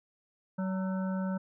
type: harmonic tone with a mistuned harmonic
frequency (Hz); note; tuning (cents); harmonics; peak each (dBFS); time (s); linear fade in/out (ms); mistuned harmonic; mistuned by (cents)
189.2; F#3; +39; 1 / 3 / 5 / 7 / 8; -30 / -40 / -44 / -47 / -48; 0.58-1.38; 10; 5; -54
effects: none